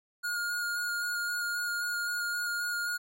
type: tone with vibrato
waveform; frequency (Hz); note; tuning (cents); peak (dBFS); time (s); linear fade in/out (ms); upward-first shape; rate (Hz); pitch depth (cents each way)
square; 1430; F6; +41; -31; 0.23-2.98; 20; square; 3.8; 11
effects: none